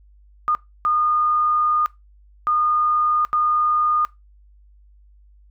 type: tone bursts at uneven times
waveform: sine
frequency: 1222 Hz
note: D#6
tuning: 32 cents flat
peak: -16 dBFS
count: 4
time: 0.48-0.55 / 0.85-1.86 / 2.47-3.25 / 3.33-4.05 s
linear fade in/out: 0 ms
effects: noise-tail reverb RT60 0.2 s tail -20 dB re dry + added 50 Hz sine -48 dBFS peak until 5.5 s